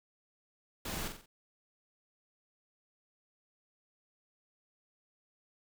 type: noise with echo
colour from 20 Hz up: pink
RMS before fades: -39 dBFS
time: 0.85-1.08 s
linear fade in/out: 5 ms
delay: 45 ms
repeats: 4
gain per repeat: -6 dB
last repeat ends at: 1.26 s
effects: none